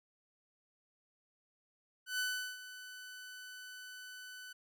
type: tone with ADSR envelope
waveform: sawtooth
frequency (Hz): 1500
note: F#6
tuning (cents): +23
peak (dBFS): -29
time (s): 2.06-4.53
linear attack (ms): 130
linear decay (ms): 380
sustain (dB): -15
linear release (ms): 8
effects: none